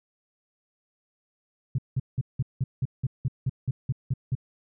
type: tone bursts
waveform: sine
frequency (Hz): 129.3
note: C3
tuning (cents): -20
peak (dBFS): -21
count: 13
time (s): 1.75-4.352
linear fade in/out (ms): 5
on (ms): 34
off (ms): 180
effects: tanh soft clip ceiling -17 dBFS